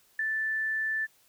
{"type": "tone with ADSR envelope", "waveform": "sine", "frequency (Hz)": 1760, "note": "A6", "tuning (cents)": 0, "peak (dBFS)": -24, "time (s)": [0.19, 1.07], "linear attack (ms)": 4, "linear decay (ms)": 6, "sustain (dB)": -3, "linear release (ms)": 29, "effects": ["white hiss -64 dBFS RMS until 1.28 s"]}